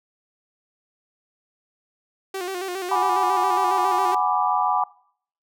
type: tone with vibrato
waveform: sawtooth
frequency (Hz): 370.9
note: F#4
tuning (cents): +4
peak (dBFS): -23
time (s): 2.34-4.15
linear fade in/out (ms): 5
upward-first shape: square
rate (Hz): 7.3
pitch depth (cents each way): 65
type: chord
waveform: sine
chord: G# half-diminished seventh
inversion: third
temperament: equal with one note detuned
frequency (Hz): 740 / 825.8 / 987.8 / 1174.7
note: F#5 / G#5 / B5 / D6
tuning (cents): 0 / -10 / 0 / 0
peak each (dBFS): -24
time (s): 2.91-4.84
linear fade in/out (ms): 5
effects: noise-tail reverb RT60 0.6 s tail -22 dB re dry